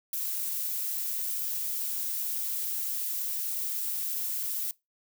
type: noise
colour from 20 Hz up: violet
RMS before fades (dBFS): -32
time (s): 0.13-4.71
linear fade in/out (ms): 2
effects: noise-tail reverb RT60 0.2 s tail -22 dB re dry